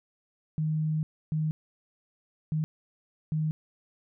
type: tone bursts at uneven times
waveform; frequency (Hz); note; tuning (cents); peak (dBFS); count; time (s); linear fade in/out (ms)
sine; 155.56; D#3; 0; -25; 4; 0.58-1.03 / 1.32-1.51 / 2.52-2.64 / 3.32-3.51; 0
effects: none